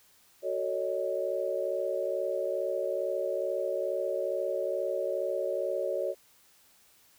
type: chord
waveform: sine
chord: D# half-diminished seventh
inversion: first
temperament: just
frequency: 373.4 / 448 / 560 / 622.3 Hz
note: F#4 / A4 / C#5 / D#5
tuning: +16 / +31 / +18 / 0 cents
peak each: -35 / -37 / -31 / -35 dBFS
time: 0.42-6.15 s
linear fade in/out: 50 ms
effects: white hiss -62 dBFS RMS until 7.18 s